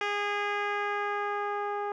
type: tone with low-pass filter sweep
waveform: 10% pulse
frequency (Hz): 410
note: G#4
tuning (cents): -22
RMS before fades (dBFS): -31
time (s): 0.01-1.92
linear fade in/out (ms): 2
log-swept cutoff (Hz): 3300 to 910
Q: 1.1
effects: none